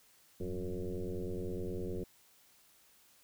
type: tone with frequency modulation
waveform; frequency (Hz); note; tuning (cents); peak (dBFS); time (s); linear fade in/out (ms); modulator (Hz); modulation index
sine; 186.2; F#3; +11; -35; 0.4-2.04; 5; 89.7; 3.3
effects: white hiss -65 dBFS RMS until 3.23 s